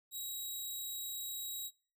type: tone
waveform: 10% pulse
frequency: 3834 Hz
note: A#7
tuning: 48 cents sharp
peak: -32 dBFS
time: 0.11-1.71 s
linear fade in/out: 50 ms
effects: noise-tail reverb RT60 0.4 s tail -24 dB re dry